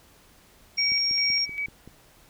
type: tone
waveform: sine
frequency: 5570 Hz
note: F8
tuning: 5 cents flat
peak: -22 dBFS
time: 0.77-1.46 s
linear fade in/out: 20 ms
type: tone with tremolo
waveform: sine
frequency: 2276 Hz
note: C#7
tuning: 45 cents sharp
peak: -26 dBFS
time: 0.78-1.66 s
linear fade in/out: 2 ms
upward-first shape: square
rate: 2.5 Hz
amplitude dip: 60%
type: click train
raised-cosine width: 3 ms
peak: -31 dBFS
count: 6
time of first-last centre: 0.92-1.876 s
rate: 5.23 Hz
effects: pink hiss -56 dBFS RMS until 2.29 s